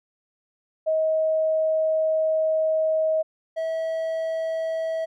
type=tone pair in turn; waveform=sine / triangle; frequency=633 / 647.8 Hz; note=D#5 / E5; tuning=+30 / -30 cents; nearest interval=unison; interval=40 cents; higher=second; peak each=-19 / -22 dBFS; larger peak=first; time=0.86-3.23 / 3.56-5.06 s; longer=first; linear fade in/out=20 ms; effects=none